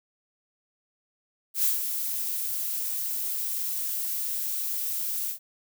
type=noise with ADSR envelope; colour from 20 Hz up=violet; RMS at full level=-22 dBFS; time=1.54-5.39 s; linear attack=100 ms; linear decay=140 ms; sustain=-8 dB; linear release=100 ms; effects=none